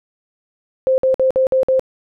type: tone bursts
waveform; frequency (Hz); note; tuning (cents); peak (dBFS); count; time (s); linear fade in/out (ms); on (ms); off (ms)
sine; 523.3; C5; 0; -11; 6; 0.87-1.795; 0; 110; 53
effects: none